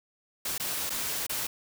white noise with dropouts, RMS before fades -32 dBFS, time 0.45-1.47 s, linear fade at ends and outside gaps 5 ms, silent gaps 0.58-0.598 / 0.896-0.902 / 1.267-1.294 s, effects none

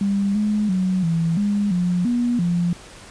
sine tone with pitch steps, 199.2 / 210.5 / 185.6 / 165.5 / 204.4 / 177.8 / 241.2 / 173.6 Hz, G3 / G#3 / F#3 / E3 / G#3 / F3 / B3 / F3, +28 / +24 / +6 / +7 / -27 / +31 / -41 / -10 cents, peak -17 dBFS, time 0.01-2.73 s, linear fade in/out 2 ms, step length 340 ms, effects pink hiss -42 dBFS RMS until 3.1 s + resampled to 22050 Hz

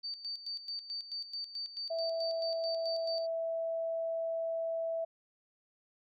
sine tone with tremolo, 4596 Hz, D8, 38 cents flat, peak -36 dBFS, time 0.03-3.27 s, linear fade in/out 20 ms, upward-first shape square, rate 4.6 Hz, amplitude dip 70%
sine tone, 658 Hz, E5, 3 cents flat, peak -32 dBFS, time 1.9-5.05 s, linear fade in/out 10 ms
effects none

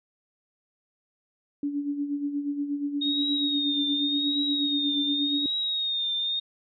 sine tone with tremolo, 287 Hz, D4, 40 cents flat, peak -24 dBFS, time 1.63-5.46 s, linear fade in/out 2 ms, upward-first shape sine, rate 8.4 Hz, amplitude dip 60%
sine tone with vibrato, 3715 Hz, A#7, 7 cents flat, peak -25 dBFS, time 3.01-6.4 s, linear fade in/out 10 ms, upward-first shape triangle, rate 0.88 Hz, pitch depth 63 cents each way
effects none

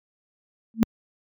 sine tone with exponential growth, 224.4 Hz, A3, 34 cents sharp, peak -10 dBFS, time 0.74-0.83 s, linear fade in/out 0 ms, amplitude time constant 18 ms, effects high-pass 100 Hz 12 dB/octave

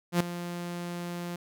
sawtooth tone with ADSR envelope, 174.2 Hz, F3, 4 cents flat, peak -16 dBFS, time 0.12-1.36 s, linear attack 84 ms, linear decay 4 ms, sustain -14 dB, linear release 4 ms, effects none

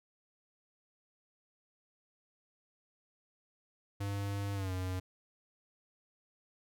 square tone with pitch glide, 100.2 to 92.42 Hz, G2 to F#2, +38 to -1 cents, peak -35 dBFS, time 4-5 s, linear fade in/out 10 ms, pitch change -139 cents, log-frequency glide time 4.54-4.72 s, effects none

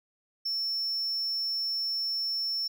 triangle tone, 5400 Hz, E8, 41 cents sharp, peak -27 dBFS, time 0.45-2.68 s, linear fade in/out 10 ms, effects none

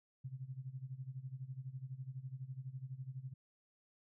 sine tone with tremolo, 130.81 Hz, C3, in tune, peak -40 dBFS, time 0.24-3.34 s, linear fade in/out 10 ms, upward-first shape sine, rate 12 Hz, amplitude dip 85%, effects none

